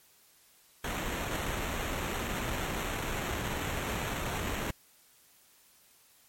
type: noise with sample-and-hold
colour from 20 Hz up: pink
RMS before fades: -34 dBFS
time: 0.84-4.71 s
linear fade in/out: 5 ms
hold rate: 4900 Hz
effects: white hiss -62 dBFS RMS until 6.28 s + MP3 64 kbps